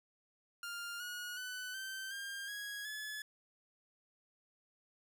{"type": "tone with pitch steps", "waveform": "sawtooth", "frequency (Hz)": [1402, 1449.8, 1499.2, 1550.2, 1603.1, 1657.7, 1714.1], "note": ["F6", "F#6", "F#6", "G6", "G6", "G#6", "A6"], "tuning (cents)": [6, -36, 22, -20, 38, -4, -46], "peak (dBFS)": -38, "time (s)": [0.63, 3.22], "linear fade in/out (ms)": 2, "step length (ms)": 370, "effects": []}